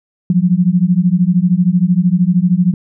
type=beating tone pair; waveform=sine; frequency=172.5 / 185.5 Hz; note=F3 / F#3; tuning=-21 / +5 cents; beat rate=13 Hz; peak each=-12 dBFS; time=0.3-2.74 s; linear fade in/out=2 ms; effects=none